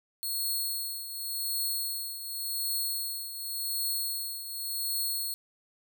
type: tone with tremolo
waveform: 10% pulse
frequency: 4316 Hz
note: C#8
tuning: 47 cents flat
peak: -21 dBFS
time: 0.23-5.34 s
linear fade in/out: 0 ms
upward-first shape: triangle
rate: 0.89 Hz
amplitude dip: 70%
effects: none